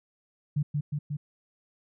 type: tone with echo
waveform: sine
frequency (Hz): 146.83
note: D3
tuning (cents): 0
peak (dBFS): -23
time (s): 0.56-0.63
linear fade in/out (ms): 10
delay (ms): 180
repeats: 3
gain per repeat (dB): -2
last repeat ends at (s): 1.17
effects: none